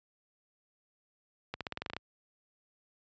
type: accelerating click train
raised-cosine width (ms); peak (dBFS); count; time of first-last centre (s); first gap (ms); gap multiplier
0.3; -20; 10; 1.54-1.966; 67; 0.91
effects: high-pass 60 Hz 12 dB/octave + resampled to 16000 Hz